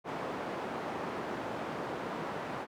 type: band-pass noise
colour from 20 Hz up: white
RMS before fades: -38 dBFS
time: 0.04-2.67 s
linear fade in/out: 50 ms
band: 160 to 910 Hz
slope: 12 dB/octave
effects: none